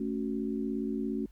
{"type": "chord", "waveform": "sine", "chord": "F# minor", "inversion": "first", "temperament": "equal", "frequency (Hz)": [220, 277.2, 370], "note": ["A3", "C#4", "F#4"], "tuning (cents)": [0, 0, 0], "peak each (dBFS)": [-33, -34, -37], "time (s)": [0, 1.26], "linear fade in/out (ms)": 5, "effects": ["added 50 Hz sine -52 dBFS peak until 1.31 s", "pink hiss -70 dBFS RMS until 1.31 s"]}